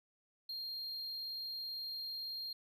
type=tone; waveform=triangle; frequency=4213 Hz; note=C8; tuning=11 cents sharp; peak=-39 dBFS; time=0.49-2.53 s; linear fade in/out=5 ms; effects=none